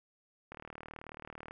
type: click train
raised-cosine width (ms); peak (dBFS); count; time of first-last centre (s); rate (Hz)
0.5; -30; 39; 0.52-1.51; 38.4
effects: none